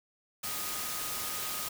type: tone in noise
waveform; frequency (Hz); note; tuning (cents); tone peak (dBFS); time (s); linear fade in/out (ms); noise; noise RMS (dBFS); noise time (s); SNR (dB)
sine; 1244.5; D#6; 0; -45; 0.43-1.69; 10; white; -36; 0.43-1.69; -12
effects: none